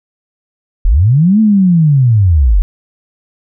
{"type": "linear two-way sweep", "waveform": "sine", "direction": "up then down", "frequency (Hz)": [32.7, 222.7, 39.4], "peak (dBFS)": -5, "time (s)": [0.85, 2.62], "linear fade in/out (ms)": 0, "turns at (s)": 1.4, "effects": []}